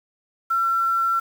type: tone with quantisation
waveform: sine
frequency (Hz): 1353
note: E6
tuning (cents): +45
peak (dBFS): -18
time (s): 0.5-1.2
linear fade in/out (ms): 10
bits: 7
effects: none